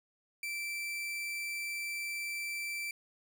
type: tone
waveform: 40% pulse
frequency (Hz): 2337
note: D7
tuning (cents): -9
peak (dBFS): -35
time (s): 0.43-2.91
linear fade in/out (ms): 2
effects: none